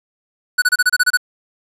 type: tone bursts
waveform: square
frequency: 1480 Hz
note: F#6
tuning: in tune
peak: -11 dBFS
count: 9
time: 0.58-1.173 s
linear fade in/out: 10 ms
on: 41 ms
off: 28 ms
effects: resampled to 32000 Hz + 7-bit